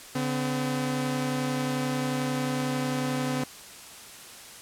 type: tone pair together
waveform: sawtooth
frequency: 142.95 / 254.7 Hz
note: D3 / C4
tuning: -46 / -46 cents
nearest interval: minor seventh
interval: 1000 cents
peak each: -27 / -24 dBFS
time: 0.15-3.44 s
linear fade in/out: 5 ms
effects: white hiss -45 dBFS RMS until 4.61 s + low-pass 11000 Hz 12 dB/octave